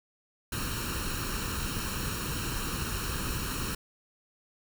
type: noise with comb filter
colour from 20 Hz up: pink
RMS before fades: -33 dBFS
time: 0.52-3.75 s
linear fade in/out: 5 ms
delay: 0.72 ms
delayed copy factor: +0.75
effects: none